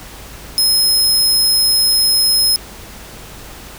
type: tone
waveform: sawtooth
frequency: 5140 Hz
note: E8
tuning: 45 cents flat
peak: -8 dBFS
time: 0.58-2.56 s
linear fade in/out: 0 ms
effects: added 50 Hz sine -39 dBFS peak until 3.78 s + pink hiss -35 dBFS RMS until 3.78 s